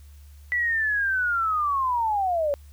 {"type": "linear sweep", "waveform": "sine", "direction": "down", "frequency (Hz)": [1975.5, 554.4], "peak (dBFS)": -21, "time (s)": [0.52, 2.54], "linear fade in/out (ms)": 0, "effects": ["added 72 Hz sine -44 dBFS peak until 2.72 s", "white hiss -60 dBFS RMS until 2.72 s"]}